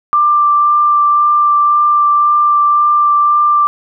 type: tone with vibrato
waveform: sine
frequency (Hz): 1182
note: D6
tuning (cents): +11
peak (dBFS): -7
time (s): 0.13-3.67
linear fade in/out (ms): 0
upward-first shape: sine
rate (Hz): 1.9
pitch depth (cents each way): 9
effects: none